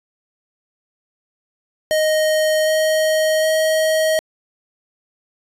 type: tone with pitch steps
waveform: square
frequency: 622.3 / 627 / 631.7 Hz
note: D#5 / D#5 / D#5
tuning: 0 / +13 / +26 cents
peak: -15 dBFS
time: 1.91-4.19 s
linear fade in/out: 0 ms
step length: 760 ms
effects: resampled to 32000 Hz